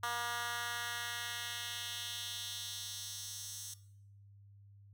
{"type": "tone with high-pass filter sweep", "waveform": "10% pulse", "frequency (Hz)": 238.1, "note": "A#3", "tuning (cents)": 37, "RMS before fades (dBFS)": -41, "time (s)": [0.03, 3.74], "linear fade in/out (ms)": 5, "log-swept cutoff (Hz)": [1100, 6500], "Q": 1.5, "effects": ["noise-tail reverb RT60 0.7 s tail -17 dB re dry", "added 100 Hz sine -56 dBFS peak until 4.93 s"]}